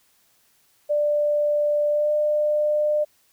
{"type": "tone with pitch glide", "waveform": "sine", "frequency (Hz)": [591, 599.9], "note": ["D5", "D5"], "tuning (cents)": [11, 37], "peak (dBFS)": -18, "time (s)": [0.89, 3.05], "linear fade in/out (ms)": 20, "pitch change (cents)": 26, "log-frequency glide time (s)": [1.9, 2.12], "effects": ["white hiss -62 dBFS RMS until 3.32 s"]}